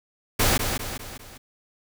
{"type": "noise with echo", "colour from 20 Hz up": "pink", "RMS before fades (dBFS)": -20, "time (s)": [0.39, 0.58], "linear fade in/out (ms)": 10, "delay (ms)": 200, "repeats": 4, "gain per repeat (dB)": -6, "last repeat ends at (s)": 1.38, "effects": []}